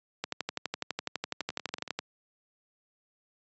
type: two click trains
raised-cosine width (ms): 0.2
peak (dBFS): -14 / -22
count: 22 / 6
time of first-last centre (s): 0.24-1.99 / 1.41-1.877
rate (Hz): 12 / 10.7
effects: high-pass 150 Hz 12 dB/octave + resampled to 16000 Hz